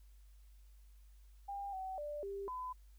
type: tone with pitch steps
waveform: sine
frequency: 800 / 758 / 590 / 396.7 / 1009 Hz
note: G5 / F#5 / D5 / G4 / B5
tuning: +35 / +42 / +8 / +21 / +37 cents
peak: -40 dBFS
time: 1.48-2.73 s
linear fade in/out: 10 ms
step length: 250 ms
effects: added 50 Hz sine -57 dBFS peak until 2.98 s + white hiss -75 dBFS RMS until 2.98 s